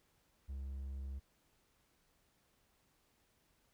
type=tone; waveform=triangle; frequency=67.7 Hz; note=C#2; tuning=40 cents flat; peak=-39 dBFS; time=0.48-1.2 s; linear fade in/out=20 ms; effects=pink hiss -75 dBFS RMS until 3.73 s